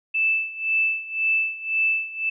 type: tone with tremolo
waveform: sine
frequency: 2637 Hz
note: E7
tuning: in tune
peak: -17 dBFS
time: 0.14-2.3 s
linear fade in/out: 10 ms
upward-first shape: sine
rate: 1.9 Hz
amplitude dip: 85%
effects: none